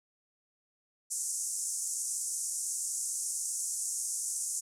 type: band-pass noise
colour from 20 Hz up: white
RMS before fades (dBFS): -35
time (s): 1.1-4.61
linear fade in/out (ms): 20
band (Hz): 6100 to 9900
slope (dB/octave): 48
effects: none